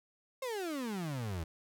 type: exponential sweep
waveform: 35% pulse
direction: down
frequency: 543 to 77.78 Hz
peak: -34 dBFS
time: 0.42-1.44 s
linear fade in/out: 5 ms
effects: none